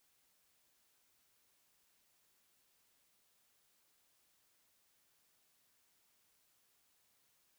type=silence; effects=white hiss -75 dBFS RMS until 7.58 s